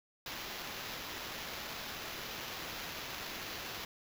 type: noise with sample-and-hold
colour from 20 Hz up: white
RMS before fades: -43 dBFS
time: 0.26-3.85 s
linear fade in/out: 2 ms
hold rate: 8820 Hz
effects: none